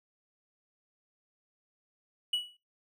triangle tone with exponential decay, 2936 Hz, F#7, 14 cents flat, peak -23 dBFS, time 2.33-2.57 s, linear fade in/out 5 ms, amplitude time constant 51 ms, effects noise-tail reverb RT60 0.2 s tail -17 dB re dry

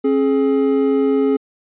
triangle tone pair together, 270.4 / 421.8 Hz, C#4 / G#4, -43 / +27 cents, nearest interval minor sixth, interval 770 cents, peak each -14 dBFS, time 0.04-1.37 s, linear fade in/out 10 ms, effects resampled to 8000 Hz

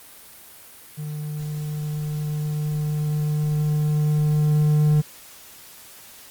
triangle tone with level ramp, 150.7 Hz, D3, 45 cents sharp, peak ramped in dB -26 to -12 dBFS, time 0.97-5.02 s, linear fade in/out 20 ms, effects white hiss -45 dBFS RMS until 6.3 s + Opus 32 kbps

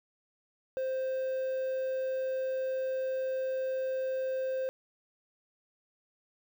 triangle tone with quantisation, 523 Hz, C5, 1 cent flat, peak -28 dBFS, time 0.77-4.69 s, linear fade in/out 0 ms, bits 9, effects none

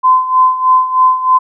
sine tone with tremolo, 1026 Hz, C6, 34 cents flat, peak -4 dBFS, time 0.03-1.39 s, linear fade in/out 20 ms, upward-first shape sine, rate 3.2 Hz, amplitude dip 75%, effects none

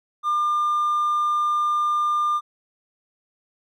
triangle tone, 1200 Hz, D6, 37 cents sharp, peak -16 dBFS, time 0.23-2.41 s, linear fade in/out 50 ms, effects tanh soft clip ceiling -14 dBFS

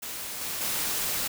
white noise with level steps, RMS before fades -36 / -33 / -29 dBFS, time 0.02-1.28 s, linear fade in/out 10 ms, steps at 0.41 / 0.61 s, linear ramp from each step 5 ms, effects none

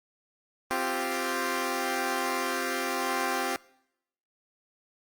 10% pulse chord, C suspended fourth, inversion none, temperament equal, 261.6 / 349.2 / 392 Hz, C4 / F4 / G4, 0 / 0 / 0 cents, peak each -24 dBFS, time 0.71-3.56 s, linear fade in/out 0 ms, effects noise-tail reverb RT60 0.8 s tail -23 dB re dry + Opus 32 kbps

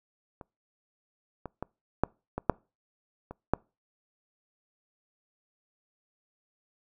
clicks, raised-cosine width 1 ms, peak -29 / -23 / -20 / -9 / -18 / -6 / -26 / -9 dBFS, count 8, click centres 0.412 / 1.457 / 1.626 / 2.036 / 2.38 / 2.497 / 3.31 / 3.536 s, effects noise-tail reverb RT60 0.3 s tail -26 dB re dry

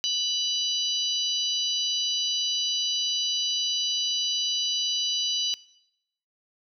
harmonic tone with a mistuned harmonic, 987.8 Hz, B5, in tune, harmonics 3 / 4 / 5 / 6, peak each -27 / -29 / -31 / -33 dBFS, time 0.04-5.54 s, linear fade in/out 0 ms, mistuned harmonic 5, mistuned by -52 cents, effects noise-tail reverb RT60 0.8 s tail -21 dB re dry

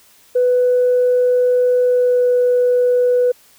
sine tone with pitch glide, 496.7 to 493.8 Hz, B4 to B4, +10 to 0 cents, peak -10 dBFS, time 0.35-3.32 s, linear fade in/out 10 ms, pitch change -10 cents, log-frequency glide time 1.83-2.27 s, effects tanh soft clip ceiling -7 dBFS + white hiss -50 dBFS RMS until 3.58 s

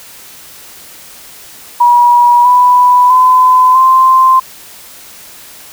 sine tone with pitch steps, 964 / 989.4 / 1015.4 / 1042.2 Hz, B5 / B5 / B5 / C6, -42 / +3 / +48 / -7 cents, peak -3 dBFS, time 1.8-4.4 s, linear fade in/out 10 ms, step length 650 ms, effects white hiss -34 dBFS RMS until 5.72 s

